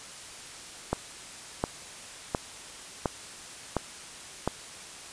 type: click train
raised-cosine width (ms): 1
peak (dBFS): -11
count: 6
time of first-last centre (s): 0.93-4.476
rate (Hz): 1.41
effects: white hiss -44 dBFS RMS until 5.12 s + resampled to 22050 Hz